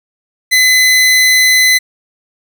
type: tone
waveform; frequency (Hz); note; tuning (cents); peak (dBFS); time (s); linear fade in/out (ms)
sawtooth; 2025; B6; +43; -3; 0.51-1.79; 20
effects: none